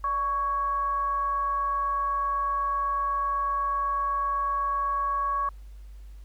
sine tone with frequency modulation, 1118 Hz, C#6, 14 cents sharp, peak -24 dBFS, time 0.04-5.49 s, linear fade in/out 2 ms, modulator 530 Hz, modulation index 0.24, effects added 50 Hz sine -41 dBFS peak until 6.24 s + pink hiss -64 dBFS RMS until 6.24 s

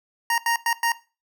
25% pulse tone bursts at uneven times, 932.3 Hz, A#5, in tune, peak -16 dBFS, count 4, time 0.3-0.38 / 0.46-0.56 / 0.66-0.73 / 0.83-0.92 s, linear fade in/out 2 ms, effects noise-tail reverb RT60 0.3 s tail -17 dB re dry

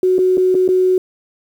sine tone with dropouts, 370 Hz, F#4, in tune, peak -10 dBFS, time 0.03-0.98 s, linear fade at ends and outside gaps 2 ms, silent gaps 0.183-0.189 / 0.372-0.378 / 0.545-0.55 / 0.679-0.688 s, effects 7-bit

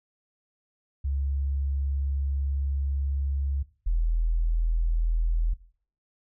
sine tone pair in turn, 69.1 / 41.09 Hz, C#2 / E1, -5 / -5 cents, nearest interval major sixth, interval 900 cents, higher first, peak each -25 / -21 dBFS, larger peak second, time 1.04-3.63 / 3.86-5.54 s, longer first, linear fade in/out 10 ms, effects noise-tail reverb RT60 0.5 s tail -18 dB re dry

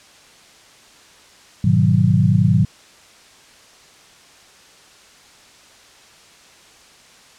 sine chord, G# minor seventh, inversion none, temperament equal, 103.83 / 123.47 / 155.56 / 185 Hz, G#2 / B2 / D#3 / F#3, 0 / 0 / 0 / 0 cents, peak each -17 dBFS, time 1.64-2.65 s, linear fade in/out 5 ms, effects white hiss -47 dBFS RMS until 7.38 s + low-pass 7000 Hz 12 dB/octave

